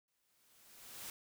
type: noise with exponential growth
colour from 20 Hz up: white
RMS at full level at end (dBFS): -45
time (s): 0.08-1.1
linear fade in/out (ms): 1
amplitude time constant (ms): 220
effects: none